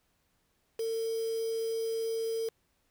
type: tone with quantisation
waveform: sine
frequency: 452.3 Hz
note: A4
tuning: 48 cents sharp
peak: -30 dBFS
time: 0.79-2.49 s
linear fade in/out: 5 ms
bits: 7
effects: pink hiss -74 dBFS RMS until 2.9 s